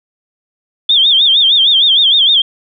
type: tone with vibrato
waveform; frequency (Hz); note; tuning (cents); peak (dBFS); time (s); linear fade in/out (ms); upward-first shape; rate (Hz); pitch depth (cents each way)
sine; 3400; G#7; +40; -6; 0.89-2.42; 5; sine; 6.5; 150
effects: none